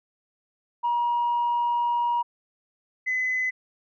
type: tone pair in turn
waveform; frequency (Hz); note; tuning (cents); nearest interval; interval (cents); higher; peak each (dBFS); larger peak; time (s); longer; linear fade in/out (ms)
sine; 954 / 2021; A#5 / B6; +40 / +39; octave + minor second; 1299; second; -20 / -22; first; 0.83-2.23 / 3.06-3.51; first; 20
effects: tanh soft clip ceiling -18 dBFS